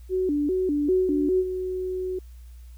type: tone with vibrato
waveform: sine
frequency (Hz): 329.6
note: E4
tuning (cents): 0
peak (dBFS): -21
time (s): 0.09-1.44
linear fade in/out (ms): 50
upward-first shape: square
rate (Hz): 2.5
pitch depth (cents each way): 210
type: tone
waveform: sine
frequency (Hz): 370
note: F#4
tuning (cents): 0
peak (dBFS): -26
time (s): 0.88-2.19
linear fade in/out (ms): 5
effects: added 60 Hz sine -41 dBFS peak until 2.77 s + white hiss -62 dBFS RMS until 2.77 s